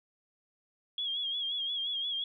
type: tone with vibrato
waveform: sine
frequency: 3300 Hz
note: G#7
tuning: 12 cents flat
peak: -31 dBFS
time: 0.98-2.24 s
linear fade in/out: 2 ms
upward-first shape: sine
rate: 5.7 Hz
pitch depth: 61 cents each way
effects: none